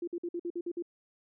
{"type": "tone bursts", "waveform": "sine", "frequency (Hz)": 345.7, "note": "F4", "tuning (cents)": -18, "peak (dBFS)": -32, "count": 8, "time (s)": [0.02, 0.824], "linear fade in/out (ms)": 5, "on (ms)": 55, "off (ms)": 52, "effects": []}